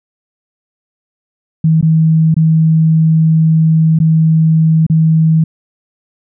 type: tone with dropouts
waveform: sine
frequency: 160 Hz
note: D#3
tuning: 49 cents sharp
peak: -6 dBFS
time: 1.64-5.44 s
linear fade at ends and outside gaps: 5 ms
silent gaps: 1.812-1.826 / 2.343-2.365 / 3.989-4 / 4.866-4.898 s
effects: none

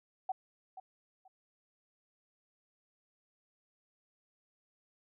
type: tone with echo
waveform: sine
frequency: 756 Hz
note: F#5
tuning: 37 cents sharp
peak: -31 dBFS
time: 0.29-0.32 s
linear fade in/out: 5 ms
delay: 480 ms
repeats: 2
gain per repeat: -13 dB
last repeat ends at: 1.28 s
effects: none

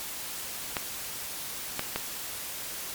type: clicks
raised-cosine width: 0.3 ms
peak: -12 dBFS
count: 3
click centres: 0.768 / 1.794 / 1.96 s
effects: white hiss -37 dBFS RMS until 2.94 s + MP3 96 kbps

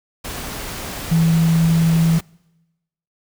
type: tone in noise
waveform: sine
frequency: 164.4 Hz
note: E3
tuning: 4 cents flat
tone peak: -12 dBFS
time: 1.11-2.19 s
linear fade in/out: 10 ms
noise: pink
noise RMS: -29 dBFS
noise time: 0.24-2.21 s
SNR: +14 dB
effects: noise-tail reverb RT60 1.0 s tail -25 dB re dry

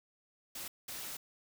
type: noise bursts at uneven times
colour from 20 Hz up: white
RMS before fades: -43 dBFS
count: 2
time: 0.55-0.68 / 0.88-1.17 s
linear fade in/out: 5 ms
effects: none

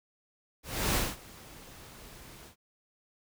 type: noise with ADSR envelope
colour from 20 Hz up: pink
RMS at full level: -27 dBFS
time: 0.63-2.56 s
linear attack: 310 ms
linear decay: 220 ms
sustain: -23 dB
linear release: 99 ms
effects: none

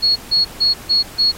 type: tone bursts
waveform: sine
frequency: 4333 Hz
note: C#8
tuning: 40 cents flat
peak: -11 dBFS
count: 5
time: 0.02-1.32 s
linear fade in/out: 20 ms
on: 140 ms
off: 150 ms
effects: pink hiss -37 dBFS RMS until 1.37 s + AAC 48 kbps

